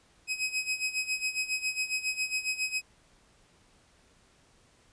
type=tone with tremolo; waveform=sawtooth; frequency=2535 Hz; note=D#7; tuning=32 cents sharp; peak=-23 dBFS; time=0.27-2.82 s; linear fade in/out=50 ms; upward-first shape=sine; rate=7.3 Hz; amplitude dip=80%; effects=pink hiss -63 dBFS RMS until 4.92 s + resampled to 22050 Hz

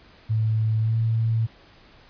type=tone with pitch glide; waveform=sine; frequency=110 to 112.96 Hz; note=A2 to A2; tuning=0 to +46 cents; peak=-19 dBFS; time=0.29-1.47 s; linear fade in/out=20 ms; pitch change=+46 cents; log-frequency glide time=0.8-0.95 s; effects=pink hiss -52 dBFS RMS until 2.09 s + resampled to 11025 Hz

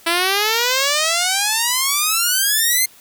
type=exponential sweep; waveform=5% pulse; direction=up; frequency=329.6 to 2116 Hz; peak=-4 dBFS; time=0.06-2.86 s; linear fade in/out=10 ms; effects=white hiss -47 dBFS RMS until 3 s

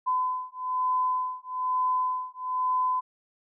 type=beating tone pair; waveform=sine; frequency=1013 / 1014.1 Hz; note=B5 / B5; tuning=+44 / +46 cents; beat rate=1.1 Hz; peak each=-28 dBFS; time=0.06-3.01 s; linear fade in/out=20 ms; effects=none

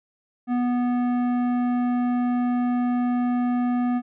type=tone with tanh clipping; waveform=sine; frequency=245.3 Hz; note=B3; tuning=12 cents flat; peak=-22 dBFS; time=0.47-4.02 s; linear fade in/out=50 ms; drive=13 dB; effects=none

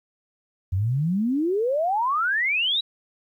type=exponential sweep; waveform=sine; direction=up; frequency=87.5 to 3951 Hz; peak=-20 dBFS; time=0.72-2.81 s; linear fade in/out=10 ms; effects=10-bit

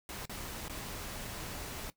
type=noise with dropouts; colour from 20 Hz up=pink; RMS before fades=-42 dBFS; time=0.09-1.9 s; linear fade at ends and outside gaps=1 ms; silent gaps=0.255-0.295 / 0.682-0.696 s; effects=noise-tail reverb RT60 0.1 s tail -17 dB re dry

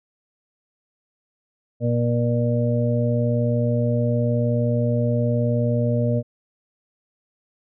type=harmonic tone; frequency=119.1 Hz; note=A#2; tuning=38 cents sharp; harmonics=1 / 2 / 4 / 5; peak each=-20 / -24 / -27 / -26 dBFS; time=1.8-6.23 s; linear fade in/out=50 ms; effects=none

